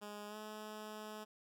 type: tone with pitch glide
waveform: 10% pulse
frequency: 207.7 to 213.9 Hz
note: G#3 to A3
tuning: 0 to -49 cents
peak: -38 dBFS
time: 0.01-1.25 s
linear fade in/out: 20 ms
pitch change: +51 cents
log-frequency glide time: 0.28-0.36 s
effects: none